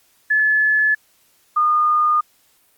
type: tone pair in turn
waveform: sine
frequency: 1722 / 1220.4 Hz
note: A6 / D#6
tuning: -38 / -34 cents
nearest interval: tritone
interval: 596 cents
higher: first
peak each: -13 dBFS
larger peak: neither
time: 0.3-0.95 / 1.56-2.21 s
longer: neither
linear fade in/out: 10 ms
effects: white hiss -58 dBFS RMS until 2.77 s + Opus 48 kbps